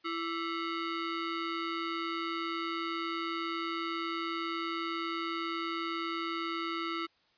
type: ring-modulated tone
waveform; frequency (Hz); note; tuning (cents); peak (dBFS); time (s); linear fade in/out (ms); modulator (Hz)
sawtooth; 830; G#5; -1; -26; 0.04-7.07; 20; 496
effects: white hiss -69 dBFS RMS until 7.37 s + resampled to 11025 Hz